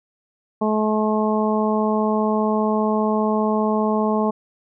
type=harmonic tone; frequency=215 Hz; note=A3; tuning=40 cents flat; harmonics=1 / 2 / 3 / 4 / 5; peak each=-20 / -23 / -25 / -26 / -27 dBFS; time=0.61-4.31 s; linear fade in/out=10 ms; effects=none